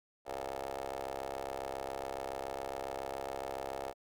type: ring-modulated tone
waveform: 15% pulse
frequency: 67.2 Hz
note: C2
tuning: 47 cents sharp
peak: -29 dBFS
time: 0.25-3.94 s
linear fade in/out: 50 ms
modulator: 625 Hz
effects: none

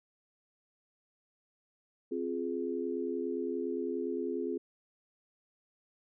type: chord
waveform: sine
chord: F minor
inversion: second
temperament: just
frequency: 261.9 / 349.2 / 419.1 Hz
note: C4 / F4 / Ab4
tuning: +2 / 0 / +16 cents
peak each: -37 / -36 / -36 dBFS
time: 2.11-4.58 s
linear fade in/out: 10 ms
effects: none

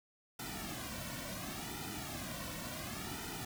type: noise with flanger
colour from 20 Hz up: pink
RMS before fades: -43 dBFS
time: 0.39-3.45 s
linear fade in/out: 5 ms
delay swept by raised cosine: 1.8 to 2.46 ms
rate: 0.7 Hz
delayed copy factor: -0.95
effects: none

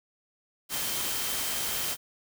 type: tone in noise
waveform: sine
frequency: 3136 Hz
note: G7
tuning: in tune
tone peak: -41 dBFS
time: 0.69-1.97 s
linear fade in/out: 50 ms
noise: white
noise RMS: -31 dBFS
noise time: 0.69-1.97 s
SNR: -13 dB
effects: none

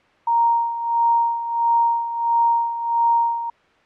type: tone with tremolo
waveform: sine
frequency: 932.3 Hz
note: A#5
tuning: in tune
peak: -13 dBFS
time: 0.27-3.5 s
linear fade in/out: 5 ms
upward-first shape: sine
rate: 1.5 Hz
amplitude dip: 70%
effects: white hiss -55 dBFS RMS until 3.85 s + low-pass 2000 Hz 12 dB/octave

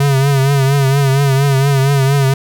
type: tone with vibrato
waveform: square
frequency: 137.6 Hz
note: C#3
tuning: 12 cents flat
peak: -10 dBFS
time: 0-2.34 s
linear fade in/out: 5 ms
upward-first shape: triangle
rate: 4.3 Hz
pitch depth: 71 cents each way
effects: none

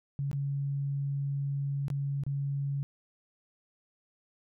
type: tone with dropouts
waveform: sine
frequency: 140 Hz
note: C#3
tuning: 18 cents sharp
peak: -29 dBFS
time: 0.19-2.83 s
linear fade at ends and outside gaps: 0 ms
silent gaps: 0.314-0.33 / 1.882-1.902 / 2.236-2.265 s
effects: none

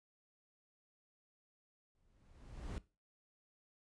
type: noise with exponential growth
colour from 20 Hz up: brown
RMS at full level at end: -40 dBFS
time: 1.95-2.78 s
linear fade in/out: 1 ms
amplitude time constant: 180 ms
effects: noise-tail reverb RT60 0.3 s tail -19 dB re dry + resampled to 22050 Hz

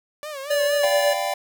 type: tone with vibrato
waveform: sawtooth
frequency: 574 Hz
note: D5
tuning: 40 cents flat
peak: -27 dBFS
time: 0.23-0.85 s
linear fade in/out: 0 ms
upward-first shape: sine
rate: 4.3 Hz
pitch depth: 120 cents each way
type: tone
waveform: square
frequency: 579 Hz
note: D5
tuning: 25 cents flat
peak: -19 dBFS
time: 0.5-1.14 s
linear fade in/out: 10 ms
type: chord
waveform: square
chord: G dominant seventh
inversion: second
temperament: equal with one note detuned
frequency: 587.3 / 698.5 / 784 / 1001.6 Hz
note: D5 / F5 / G5 / B5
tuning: 0 / 0 / 0 / +24 cents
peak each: -28 / -29 / -28 / -34 dBFS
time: 0.83-1.34 s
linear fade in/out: 5 ms
effects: none

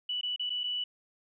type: tone with dropouts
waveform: sine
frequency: 2960 Hz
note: F#7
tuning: in tune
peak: -30 dBFS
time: 0.09-0.84 s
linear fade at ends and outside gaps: 5 ms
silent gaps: 0.212-0.231 / 0.362-0.395 / 0.496-0.502 / 0.635-0.639 s
effects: none

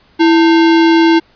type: tone with sample-and-hold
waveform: sine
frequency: 329.6 Hz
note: E4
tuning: in tune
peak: -5 dBFS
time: 0.19-1.2 s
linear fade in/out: 20 ms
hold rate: 1225 Hz
effects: pink hiss -50 dBFS RMS until 1.35 s + resampled to 11025 Hz

